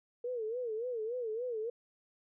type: tone with vibrato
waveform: sine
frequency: 466.2 Hz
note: A#4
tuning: in tune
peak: -34 dBFS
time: 0.24-1.7 s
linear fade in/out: 5 ms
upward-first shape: sine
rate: 3.5 Hz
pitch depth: 140 cents each way
effects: none